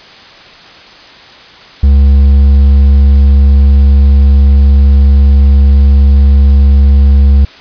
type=tone with hard clipping; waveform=triangle; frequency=69.3 Hz; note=C#2; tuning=in tune; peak=-3 dBFS; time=1.83-7.45 s; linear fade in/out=5 ms; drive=7 dB; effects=white hiss -34 dBFS RMS until 7.6 s + resampled to 11025 Hz